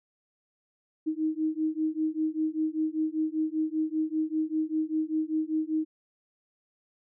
sine beating tone pair, 311.1 / 316.2 Hz, D#4 / D#4, 0 / +28 cents, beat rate 5.1 Hz, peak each -29 dBFS, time 1.06-5.85 s, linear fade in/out 20 ms, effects none

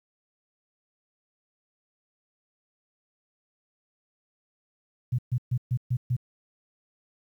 sine tone bursts, 123.47 Hz, B2, in tune, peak -22 dBFS, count 6, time 5.12-6.166 s, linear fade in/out 10 ms, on 66 ms, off 130 ms, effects 10-bit

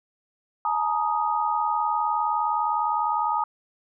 sine chord, Ab suspended second, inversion none, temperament equal with one note detuned, 852.5 / 932.3 / 1244.5 Hz, Ab5 / Bb5 / Eb6, +45 / 0 / 0 cents, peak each -26 dBFS, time 0.65-3.44 s, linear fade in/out 2 ms, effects none

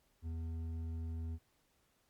sine tone with hard clipping, 81.8 Hz, E2, 13 cents flat, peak -40 dBFS, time 0.22-1.39 s, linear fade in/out 50 ms, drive 7 dB, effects pink hiss -75 dBFS RMS until 2.09 s + Opus 48 kbps

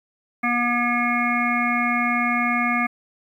harmonic tone, 240.7 Hz, B3, 44 cents flat, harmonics 1 / 3 / 5 / 7 / 9 / 10, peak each -24 / -27 / -25 / -30 / -23 / -34 dBFS, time 0.43-2.87 s, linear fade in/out 10 ms, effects 9-bit

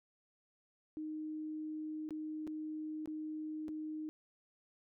sine tone with dropouts, 309.5 Hz, D#4, 9 cents flat, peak -39 dBFS, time 0.97-4.09 s, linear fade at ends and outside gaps 0 ms, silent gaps 2.09-2.107 / 2.469-2.475 / 3.058-3.075 / 3.682-3.689 s, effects none

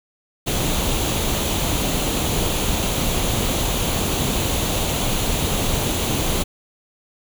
pink noise with comb filter, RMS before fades -21 dBFS, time 0.46-6.44 s, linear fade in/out 20 ms, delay 0.29 ms, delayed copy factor +0.5, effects none

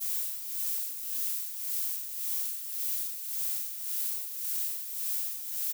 violet noise with tremolo, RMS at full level -31 dBFS, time 0-5.73 s, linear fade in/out 20 ms, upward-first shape sine, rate 1.8 Hz, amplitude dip 60%, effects none

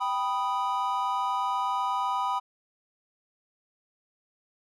triangle chord, G augmented, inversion none, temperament equal, 784 / 987.8 / 1244.5 Hz, G5 / B5 / D#6, 0 / 0 / 0 cents, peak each -30 / -26 / -30 dBFS, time 0-2.4 s, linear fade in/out 20 ms, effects none

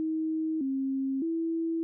sine tone with pitch steps, 317.1 / 268.6 / 328.9 Hz, D#4 / C4 / E4, +33 / +46 / -4 cents, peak -27 dBFS, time 0-1.83 s, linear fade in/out 0 ms, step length 610 ms, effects none

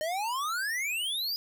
square exponential sweep, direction up, 604 to 5000 Hz, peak -30 dBFS, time 0.01-1.36 s, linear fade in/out 0 ms, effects 11-bit

